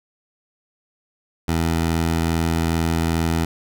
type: tone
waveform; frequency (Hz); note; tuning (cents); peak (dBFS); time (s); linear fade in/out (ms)
15% pulse; 82.41; E2; 0; -12; 1.48-3.45; 5
effects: none